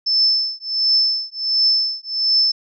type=tone with tremolo; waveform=sine; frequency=5274 Hz; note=E8; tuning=in tune; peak=-11 dBFS; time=0.06-2.52 s; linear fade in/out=10 ms; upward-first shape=triangle; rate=1.4 Hz; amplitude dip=100%; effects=none